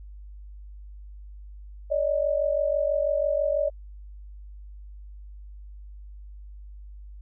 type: tone pair together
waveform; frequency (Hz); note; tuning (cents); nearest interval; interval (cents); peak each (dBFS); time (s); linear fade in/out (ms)
sine; 569.9 / 616; C#5 / D#5; +48 / -17; minor second; 135; -24 / -25; 1.9-3.7; 20
effects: added 50 Hz sine -40 dBFS peak until 7.21 s